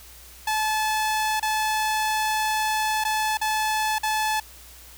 sawtooth tone with dropouts, 865 Hz, A5, 30 cents flat, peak -18 dBFS, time 0.47-4.4 s, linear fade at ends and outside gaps 5 ms, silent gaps 1.398-1.426 / 3.04-3.049 / 3.373-3.413 / 3.985-4.032 s, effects added 60 Hz sine -49 dBFS peak until 4.97 s + white hiss -47 dBFS RMS until 4.97 s

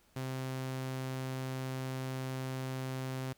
sawtooth tone, 130.81 Hz, C3, in tune, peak -32 dBFS, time 0.16-3.33 s, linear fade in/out 5 ms, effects pink hiss -68 dBFS RMS until 3.37 s

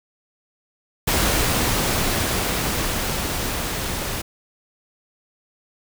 pink noise with level ramp, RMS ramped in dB -19 to -27 dBFS, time 1.07-4.22 s, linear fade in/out 10 ms, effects none

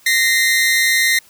sawtooth tone pair together, 1860 / 2071 Hz, A#6 / C7, -4 / -18 cents, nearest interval major second, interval 186 cents, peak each -12 dBFS, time 0.06-1.19 s, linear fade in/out 5 ms, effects white hiss -49 dBFS RMS until 1.29 s

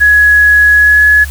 sine tone with pitch glide, 1679 to 1695.6 Hz, G#6 to G#6, +18 to +35 cents, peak -3 dBFS, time 0-1.25 s, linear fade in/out 20 ms, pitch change +17 cents, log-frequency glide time 0.74-1.02 s, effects added 71 Hz sine -20 dBFS peak until 1.3 s + white hiss -31 dBFS RMS until 1.3 s

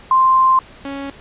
sine / sawtooth tone pair in turn, 1046.5 / 277.2 Hz, C6 / C#4, 0 / 0 cents, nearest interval octave + major seventh, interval 2300 cents, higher first, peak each -9 / -21 dBFS, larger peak first, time 0.11-0.59 / 0.85-1.1 s, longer first, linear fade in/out 2 ms, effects pink hiss -42 dBFS RMS until 1.2 s + resampled to 8000 Hz

